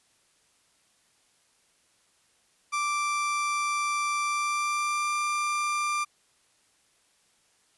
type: tone with pitch glide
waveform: 30% pulse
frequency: 1174.7 to 1188.3 Hz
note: D6 to D6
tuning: 0 to +20 cents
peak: -23 dBFS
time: 2.72-6.05 s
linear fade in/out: 20 ms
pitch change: +20 cents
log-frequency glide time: 4.23-5.16 s
effects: white hiss -66 dBFS RMS until 7.77 s + resampled to 24000 Hz